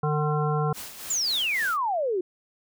harmonic tone, 150.6 Hz, D3, 44 cents sharp, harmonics 1 / 3 / 5 / 7 / 9, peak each -24 / -29 / -31 / -32 / -34 dBFS, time 0.03-0.73 s, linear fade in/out 5 ms
white noise with tremolo, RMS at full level -37 dBFS, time 0.73-1.78 s, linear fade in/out 50 ms, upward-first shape sine, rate 3.6 Hz, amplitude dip 55%
sine exponential sweep, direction down, 7459 to 346.6 Hz, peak -23 dBFS, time 1.1-2.21 s, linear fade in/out 5 ms
effects none

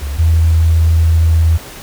sine tone pair in turn, 70.1 / 81.58 Hz, C#2 / E2, +20 / -17 cents, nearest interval minor third, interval 263 cents, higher second, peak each -17 / -7 dBFS, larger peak second, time 0.01-0.18 / 0.18-1.58 s, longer second, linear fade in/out 20 ms, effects pink hiss -32 dBFS RMS until 1.82 s

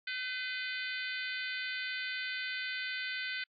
harmonic tone with a mistuned harmonic, 508 Hz, B4, 49 cents sharp, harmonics 3 / 4 / 5 / 6 / 7 / 8 / 9, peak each -39 / -41 / -43 / -45 / -46 / -47 / -48 dBFS, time 0.07-3.44 s, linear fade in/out 5 ms, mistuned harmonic 5, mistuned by -42 cents, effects AAC 64 kbps

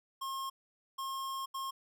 square tone bursts at uneven times, 1074 Hz, C6, 45 cents sharp, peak -37 dBFS, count 3, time 0.21-0.5 / 0.98-1.46 / 1.54-1.71 s, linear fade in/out 10 ms, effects none

